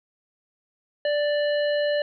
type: harmonic tone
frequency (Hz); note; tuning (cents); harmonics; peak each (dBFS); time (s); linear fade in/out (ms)
587.3; D5; 0; 1 / 3 / 5 / 7; -21 / -31 / -35 / -38; 1.05-2.02; 2
effects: none